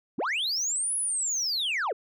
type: linear two-way sweep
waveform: sine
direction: up then down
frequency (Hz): 144.4 to 10548 to 349.4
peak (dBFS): -23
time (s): 0.18-1.93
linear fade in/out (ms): 10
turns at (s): 0.96
effects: tanh soft clip ceiling -25 dBFS